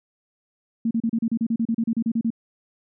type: tone bursts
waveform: sine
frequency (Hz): 228.4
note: A#3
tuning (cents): -35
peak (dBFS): -19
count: 16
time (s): 0.85-2.304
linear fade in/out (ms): 5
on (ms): 59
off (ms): 34
effects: none